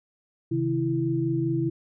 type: tone cluster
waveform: sine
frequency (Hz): 133.3 / 158.3 / 331.3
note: C3 / D#3 / E4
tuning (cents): +33 / +30 / +9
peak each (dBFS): -27 / -31 / -25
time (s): 0.51-1.7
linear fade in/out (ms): 10
effects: none